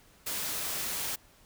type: noise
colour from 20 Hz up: white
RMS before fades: -34 dBFS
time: 0.26-1.16 s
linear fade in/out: 10 ms
effects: pink hiss -60 dBFS RMS until 1.45 s